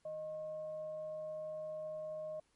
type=tone with frequency modulation; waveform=sine; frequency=620 Hz; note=D#5; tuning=6 cents flat; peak=-40 dBFS; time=0.05-2.4 s; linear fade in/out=5 ms; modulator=461 Hz; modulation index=0.2; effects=pink hiss -75 dBFS RMS until 2.55 s + MP3 48 kbps